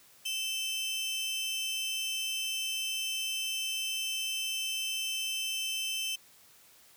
sawtooth tone pair together, 2637 / 3088 Hz, E7 / G7, 0 / -27 cents, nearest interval minor third, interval 273 cents, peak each -34 / -30 dBFS, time 0.25-6.16 s, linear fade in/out 10 ms, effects white hiss -59 dBFS RMS until 6.96 s + high-pass 60 Hz 12 dB/octave

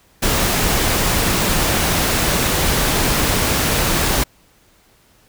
pink noise, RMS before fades -17 dBFS, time 0.22-4.24 s, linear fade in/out 10 ms, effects pink hiss -54 dBFS RMS until 5.28 s

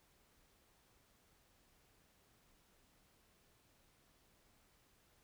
silence, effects pink hiss -72 dBFS RMS until 5.23 s

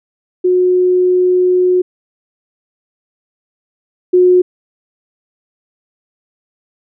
sine tone pair in turn, 363.8 / 362.5 Hz, F#4 / F#4, -29 / -35 cents, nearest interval unison, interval 6 cents, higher first, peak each -8 / -5 dBFS, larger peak second, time 0.44-1.82 / 4.13-4.42 s, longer first, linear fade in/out 10 ms, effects none

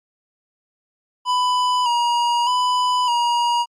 square tone with vibrato, 974 Hz, B5, 24 cents flat, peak -17 dBFS, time 1.25-3.66 s, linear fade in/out 50 ms, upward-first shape square, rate 0.82 Hz, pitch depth 39 cents each way, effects low-pass 6000 Hz 12 dB/octave + Opus 48 kbps

